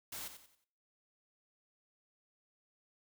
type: noise with echo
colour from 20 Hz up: white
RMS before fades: -44 dBFS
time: 0.12-0.28 s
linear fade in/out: 5 ms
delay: 91 ms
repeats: 4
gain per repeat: -9 dB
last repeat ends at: 0.644 s
effects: noise-tail reverb RT60 0.6 s tail -21 dB re dry